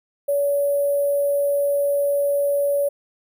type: tone with sample-and-hold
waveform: sine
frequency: 568 Hz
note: C#5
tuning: 42 cents sharp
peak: -17 dBFS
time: 0.28-2.89 s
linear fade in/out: 10 ms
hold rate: 11025 Hz
effects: none